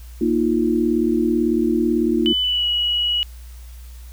sine chord, Bb suspended fourth, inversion none, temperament equal, 233.1 / 311.1 / 349.2 Hz, Bb3 / Eb4 / F4, 0 / 0 / 0 cents, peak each -20 dBFS, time 0.21-2.33 s, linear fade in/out 5 ms
sine tone with pitch glide, 3000 to 2920 Hz, F#7 to F#7, +23 to -24 cents, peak -17 dBFS, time 2.26-3.23 s, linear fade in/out 0 ms, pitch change -47 cents, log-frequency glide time 2.42-2.67 s
effects added 60 Hz sine -35 dBFS peak until 4.12 s + white hiss -50 dBFS RMS until 4.12 s

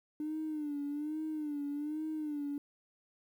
triangle tone with vibrato, 299.5 Hz, D4, 34 cents sharp, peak -31 dBFS, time 0.2-2.58 s, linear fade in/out 2 ms, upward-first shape sine, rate 1.2 Hz, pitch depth 80 cents each way, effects tanh soft clip ceiling -32 dBFS + 11-bit

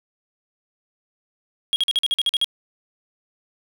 triangle tone bursts, 3278 Hz, G#7, 23 cents flat, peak -15 dBFS, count 10, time 1.73-2.444 s, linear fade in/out 0 ms, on 30 ms, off 46 ms, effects none

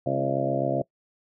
harmonic tone with a mistuned harmonic, 67.8 Hz, C#2, 38 cents flat, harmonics 2 / 3 / 4 / 5 / 6 / 7 / 8 / 9 / 10, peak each -30 / -37 / -32 / -32 / -37 / -39 / -30 / -29 / -30 dBFS, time 0.06-0.82 s, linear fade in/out 5 ms, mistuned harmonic 4, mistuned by -22 cents, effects noise-tail reverb RT60 0.1 s tail -22 dB re dry

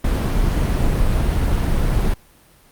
brown noise, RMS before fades -17 dBFS, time 0.04-2.14 s, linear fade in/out 5 ms, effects pink hiss -51 dBFS RMS until 2.71 s + Opus 32 kbps

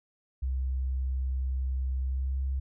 sine tone with pitch glide, 65.1 to 66.7 Hz, C2 to C2, -8 to +34 cents, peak -27 dBFS, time 0.42-2.6 s, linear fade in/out 10 ms, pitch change +42 cents, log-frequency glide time 2.02-2.41 s, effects none

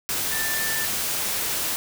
sine tone in noise, 1773 Hz, A6, 13 cents sharp, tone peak -28 dBFS, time 0.32-0.85 s, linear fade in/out 0 ms, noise white, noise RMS -26 dBFS, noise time 0.09-1.76 s, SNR -5 dB, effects none

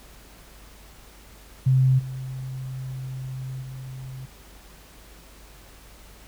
sine tone with level steps, 130.7 Hz, C3, 1 cent flat, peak -15 / -30 / -34 dBFS, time 1.66-4.26 s, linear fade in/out 10 ms, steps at 1.98 / 3.61 s, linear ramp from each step 20 ms, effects added 50 Hz sine -49 dBFS peak until 6.27 s + pink hiss -50 dBFS RMS until 6.27 s

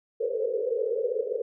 pink band-pass noise, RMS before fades -28 dBFS, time 0.2-1.42 s, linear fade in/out 10 ms, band 430 to 520 Hz, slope 96 dB/octave, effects none

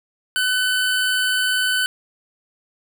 25% pulse tone, 1507 Hz, F#6, 31 cents sharp, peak -14 dBFS, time 0.36-1.86 s, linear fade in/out 0 ms, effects none

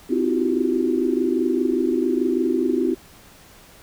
sine tone cluster, 257.1 / 315.4 / 342.2 / 367.1 / 388.2 Hz, C4 / D#4 / F4 / F#4 / G4, -30 / +24 / -35 / -14 / -17 cents, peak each -23 / -25 / -23 / -26 / -26 dBFS, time 0.09-2.95 s, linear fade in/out 20 ms, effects pink hiss -48 dBFS RMS until 3.82 s

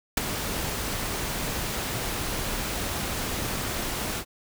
pink noise with ADSR envelope, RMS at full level -19 dBFS, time 0.17-4.25 s, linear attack 6 ms, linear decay 10 ms, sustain -11 dB, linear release 72 ms, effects none

